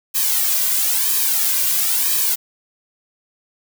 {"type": "noise with flanger", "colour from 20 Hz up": "blue", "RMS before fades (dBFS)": -18, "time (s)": [0.14, 2.36], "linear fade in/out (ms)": 20, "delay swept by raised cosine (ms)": [1.4, 2.33], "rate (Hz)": 1, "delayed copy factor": -0.95, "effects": []}